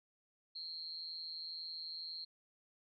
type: tone with amplitude modulation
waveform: sine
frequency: 4224 Hz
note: C8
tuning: 16 cents sharp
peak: -39 dBFS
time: 0.55-2.25 s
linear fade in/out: 10 ms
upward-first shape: sine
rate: 162 Hz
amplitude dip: 85%
effects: none

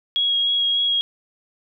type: tone with vibrato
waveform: sine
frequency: 3302 Hz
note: G#7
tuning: 11 cents flat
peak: -17 dBFS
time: 0.16-1.01 s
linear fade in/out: 0 ms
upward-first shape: sine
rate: 3.4 Hz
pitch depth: 12 cents each way
effects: none

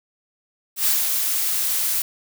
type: noise with ADSR envelope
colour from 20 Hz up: blue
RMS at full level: -18 dBFS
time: 0.76-2.02 s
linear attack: 100 ms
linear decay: 190 ms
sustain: -4 dB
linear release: 3 ms
effects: none

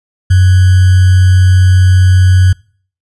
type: tone with sample-and-hold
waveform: sine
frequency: 92.5 Hz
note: F#2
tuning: in tune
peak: -3 dBFS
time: 0.3-2.53 s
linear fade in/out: 10 ms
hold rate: 1575 Hz
effects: noise-tail reverb RT60 0.5 s tail -25 dB re dry + resampled to 24000 Hz

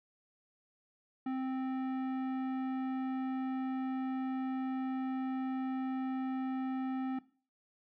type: tone with tanh clipping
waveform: triangle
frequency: 261.6 Hz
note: C4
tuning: in tune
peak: -35 dBFS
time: 1.26-7.19 s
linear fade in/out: 5 ms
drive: 18 dB
effects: noise-tail reverb RT60 0.4 s tail -18 dB re dry

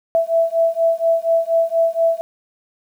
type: beating tone pair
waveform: sine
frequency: 660 / 664.2 Hz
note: E5 / E5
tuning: +2 / +13 cents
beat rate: 4.2 Hz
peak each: -17 dBFS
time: 0.15-2.21 s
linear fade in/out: 0 ms
effects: 8-bit

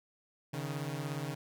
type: beating tone pair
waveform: sawtooth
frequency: 138.59 / 155.59 Hz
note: C#3 / D#3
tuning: 0 / 0 cents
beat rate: 17 Hz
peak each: -34 / -35 dBFS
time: 0.53-1.35 s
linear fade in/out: 10 ms
effects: none

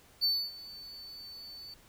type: tone with ADSR envelope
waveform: triangle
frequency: 4502 Hz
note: C#8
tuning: 26 cents sharp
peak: -23 dBFS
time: 0.21-1.74 s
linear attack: 28 ms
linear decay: 270 ms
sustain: -20 dB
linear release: 3 ms
effects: pink hiss -60 dBFS RMS until 1.88 s

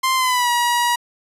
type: tone with pitch glide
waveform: sawtooth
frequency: 1046.5 to 959.6 Hz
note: C6 to A#5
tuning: 0 to +50 cents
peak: -12 dBFS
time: 0.03-0.96 s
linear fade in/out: 10 ms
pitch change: -150 cents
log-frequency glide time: 0.15-0.5 s
effects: resampled to 32000 Hz

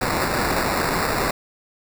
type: noise with sample-and-hold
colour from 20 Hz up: white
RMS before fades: -22 dBFS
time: 0.01-1.31 s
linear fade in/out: 5 ms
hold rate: 3150 Hz
effects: none

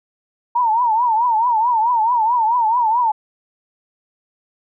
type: tone with vibrato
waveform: sine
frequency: 925 Hz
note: A#5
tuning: 14 cents flat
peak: -13 dBFS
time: 0.55-3.12 s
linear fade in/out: 10 ms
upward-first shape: triangle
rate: 4.6 Hz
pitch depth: 150 cents each way
effects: none

